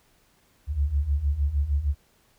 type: beating tone pair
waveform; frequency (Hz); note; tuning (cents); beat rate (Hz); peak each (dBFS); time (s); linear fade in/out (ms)
sine; 67.6 / 74.1; C#2 / D2; -43 / +16; 6.5; -27 / -23; 0.67-1.95; 50
effects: pink hiss -63 dBFS RMS until 2.38 s